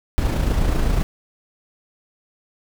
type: noise with amplitude modulation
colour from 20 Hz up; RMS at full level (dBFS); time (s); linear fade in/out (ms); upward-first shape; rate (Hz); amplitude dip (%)
brown; -17; 0.18-1.03; 0; sine; 28; 40
effects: none